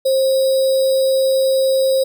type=tone with sample-and-hold; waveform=sine; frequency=531 Hz; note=C5; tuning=25 cents sharp; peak=-12 dBFS; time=0.05-2.04 s; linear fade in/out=10 ms; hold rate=4410 Hz; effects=none